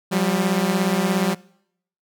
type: beating tone pair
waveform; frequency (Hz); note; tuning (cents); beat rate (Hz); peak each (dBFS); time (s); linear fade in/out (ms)
sawtooth; 179.3 / 196.3; F3 / G3; +46 / +3; 17; -17; 0.11-1.35; 20
effects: noise-tail reverb RT60 0.7 s tail -23 dB re dry